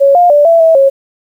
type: tone with pitch steps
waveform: sine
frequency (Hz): 555 / 706 / 585 / 667 / 651 / 546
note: C#5 / F5 / D5 / E5 / E5 / C#5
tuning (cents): +2 / +19 / -7 / +20 / -22 / -26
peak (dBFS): -3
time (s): 0-0.9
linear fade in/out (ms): 20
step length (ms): 150
effects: 7-bit